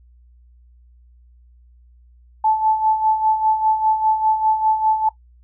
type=tone with tremolo; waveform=sine; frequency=872 Hz; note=A5; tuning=16 cents flat; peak=-12 dBFS; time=2.44-5.09 s; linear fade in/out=5 ms; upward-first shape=sine; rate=5 Hz; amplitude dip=65%; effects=noise-tail reverb RT60 0.1 s tail -17 dB re dry + added 60 Hz sine -47 dBFS peak until 5.43 s